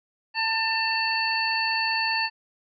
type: harmonic tone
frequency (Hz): 895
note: A5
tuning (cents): +29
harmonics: 1 / 2 / 3 / 5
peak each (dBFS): -28 / -28 / -28 / -28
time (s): 0.34-2.3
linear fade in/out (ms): 50
effects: none